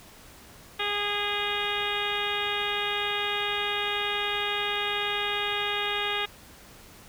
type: harmonic tone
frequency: 411 Hz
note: G#4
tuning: 18 cents flat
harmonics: 1 / 2 / 3 / 4 / 5 / 6 / 7 / 8 / 9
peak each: -35 / -35 / -35 / -35 / -35 / -35 / -35 / -35 / -35 dBFS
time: 0.79-6.26 s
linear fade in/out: 10 ms
effects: pink hiss -50 dBFS RMS until 7.08 s